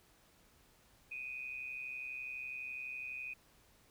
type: tone with amplitude modulation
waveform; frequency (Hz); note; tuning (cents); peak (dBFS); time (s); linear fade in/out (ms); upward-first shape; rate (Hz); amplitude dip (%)
sine; 2489; D#7; 0; -38; 1.11-3.34; 10; sine; 132; 65
effects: pink hiss -67 dBFS RMS until 3.9 s